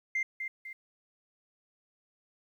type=tone with echo; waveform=sine; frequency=2093 Hz; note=C7; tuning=in tune; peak=-26 dBFS; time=0.15-0.23 s; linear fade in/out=5 ms; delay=250 ms; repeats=2; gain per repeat=-7 dB; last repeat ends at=0.73 s; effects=tanh soft clip ceiling -25 dBFS + 11-bit

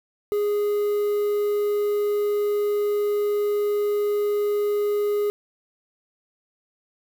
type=tone with quantisation; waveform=triangle; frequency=413.5 Hz; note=G#4; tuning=8 cents flat; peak=-18 dBFS; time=0.32-5.3 s; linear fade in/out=0 ms; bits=7; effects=none

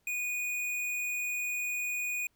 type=tone; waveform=square; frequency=2465 Hz; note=D#7; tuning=17 cents flat; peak=-32 dBFS; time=0.07-2.27 s; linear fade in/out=2 ms; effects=pink hiss -74 dBFS RMS until 2.35 s

